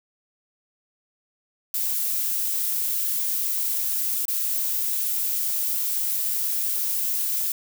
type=noise with dropouts; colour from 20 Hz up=violet; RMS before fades=-25 dBFS; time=1.74-7.52 s; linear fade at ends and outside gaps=2 ms; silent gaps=4.254-4.281 s; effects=none